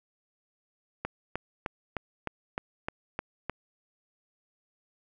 click train, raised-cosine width 0.5 ms, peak -16 dBFS, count 9, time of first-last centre 1.05-3.496 s, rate 3.27 Hz, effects none

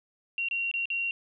sine tone with dropouts, 2751 Hz, F7, 27 cents flat, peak -27 dBFS, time 0.38-1.11 s, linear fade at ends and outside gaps 1 ms, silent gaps 0.486-0.511 / 0.714-0.739 / 0.856-0.902 s, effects none

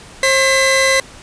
sawtooth tone pair together, 534.6 / 2020 Hz, C5 / B6, +37 / +39 cents, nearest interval octave + major seventh, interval 2302 cents, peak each -10 dBFS, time 0.23-1 s, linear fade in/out 2 ms, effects pink hiss -38 dBFS RMS until 1.22 s + resampled to 22050 Hz

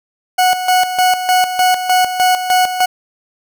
40% pulse tone with tremolo, 735 Hz, F#5, 12 cents flat, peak -8 dBFS, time 0.38-2.86 s, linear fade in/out 10 ms, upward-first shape square, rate 3.3 Hz, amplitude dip 65%, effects none

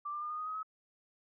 sine tone with pitch steps, 1174.7 / 1191.8 / 1209.1 / 1226.7 / 1244.6 / 1262.7 / 1281 Hz, D6 / D6 / D#6 / D#6 / D#6 / D#6 / E6, 0 / +25 / -50 / -25 / 0 / +25 / -50 cents, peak -36 dBFS, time 0.05-0.631 s, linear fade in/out 10 ms, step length 83 ms, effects none

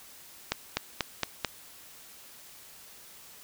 accelerating click train, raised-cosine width 0.2 ms, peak -9 dBFS, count 5, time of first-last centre 0.52-1.447 s, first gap 250 ms, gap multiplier 0.95, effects white hiss -51 dBFS RMS until 3.43 s

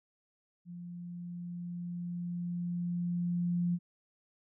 sine tone with level ramp, 174.61 Hz, F3, in tune, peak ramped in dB -42 to -27 dBFS, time 0.65-3.79 s, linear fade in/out 50 ms, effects none

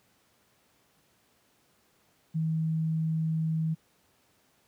sine tone, 160 Hz, D#3, 49 cents sharp, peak -25 dBFS, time 2.34-3.75 s, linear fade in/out 20 ms, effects pink hiss -67 dBFS RMS until 4.67 s + high-pass 100 Hz 12 dB/octave

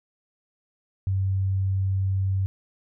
sine tone, 96 Hz, G2, 36 cents flat, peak -21 dBFS, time 1.07-2.46 s, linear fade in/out 0 ms, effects none

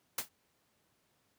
white noise with exponential decay, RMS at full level -29 dBFS, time 0.18-0.29 s, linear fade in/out 5 ms, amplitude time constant 23 ms, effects pink hiss -74 dBFS RMS until 1.38 s + high-pass 100 Hz 12 dB/octave

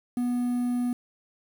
triangle tone with quantisation, 244.7 Hz, B3, 16 cents flat, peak -22 dBFS, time 0.17-0.93 s, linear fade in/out 2 ms, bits 8, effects none

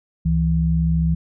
sine tone pair together, 68.8 / 163.63 Hz, C#2 / E3, -12 / -12 cents, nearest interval octave + minor third, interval 1500 cents, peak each -20 / -17 dBFS, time 0.25-1.15 s, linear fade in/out 10 ms, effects none

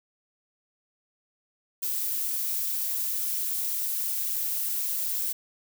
violet noise with amplitude modulation, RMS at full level -27 dBFS, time 1.82-5.33 s, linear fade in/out 10 ms, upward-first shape sine, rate 201 Hz, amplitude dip 45%, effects none

